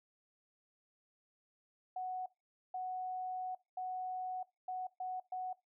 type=tone bursts at uneven times; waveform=sine; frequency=740 Hz; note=F#5; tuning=in tune; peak=-37 dBFS; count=6; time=1.96-2.26 / 2.74-3.55 / 3.77-4.43 / 4.68-4.87 / 5-5.2 / 5.32-5.53 s; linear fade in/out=5 ms; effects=noise-tail reverb RT60 0.2 s tail -20 dB re dry

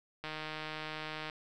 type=click train; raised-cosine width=0.3 ms; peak=-24 dBFS; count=165; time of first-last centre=0.24-1.298 s; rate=155 Hz; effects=none

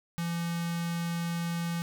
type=tone with notch filter; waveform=square; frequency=169.6 Hz; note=E3; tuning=50 cents sharp; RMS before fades=-32 dBFS; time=0.18-1.82 s; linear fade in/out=0 ms; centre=420 Hz; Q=0.61; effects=none

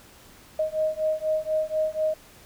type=beating tone pair; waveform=sine; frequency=622.3 / 626.4 Hz; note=D#5 / D#5; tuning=0 / +11 cents; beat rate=4.1 Hz; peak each=-26 dBFS; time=0.59-2.14 s; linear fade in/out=5 ms; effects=pink hiss -51 dBFS RMS until 2.45 s

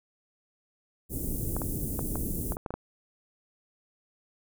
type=band-stop noise; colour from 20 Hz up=pink; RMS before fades=-32 dBFS; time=1.09-2.57 s; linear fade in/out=50 ms; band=390 to 9500 Hz; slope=24 dB/octave
type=clicks; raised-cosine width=1 ms; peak=-19 dBFS; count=9; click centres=1.566 / 1.618 / 1.992 / 2.156 / 2.521 / 2.569 / 2.662 / 2.706 / 2.74 s
effects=none

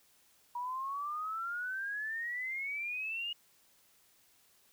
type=exponential sweep; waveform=sine; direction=up; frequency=958 to 2885 Hz; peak=-35 dBFS; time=0.55-3.33 s; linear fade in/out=5 ms; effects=white hiss -67 dBFS RMS until 4.72 s

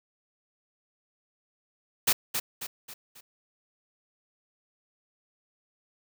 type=noise with echo; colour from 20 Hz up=white; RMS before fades=-22 dBFS; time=2.07-2.13 s; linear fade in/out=10 ms; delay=270 ms; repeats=4; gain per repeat=-7 dB; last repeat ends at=3.21 s; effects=none

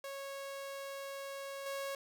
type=tone with level steps; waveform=sawtooth; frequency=551 Hz; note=C#5; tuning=11 cents flat; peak=-38 / -34 dBFS; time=0.04-1.95 s; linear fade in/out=2 ms; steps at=1.66 s; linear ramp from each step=2 ms; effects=none

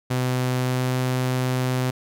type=tone with pitch glide; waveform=sawtooth; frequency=126.9 to 127.78 Hz; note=B2 to C3; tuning=+47 to -41 cents; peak=-17 dBFS; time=0.1-1.91 s; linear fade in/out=10 ms; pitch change=+12 cents; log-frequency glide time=0.57-0.94 s; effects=none

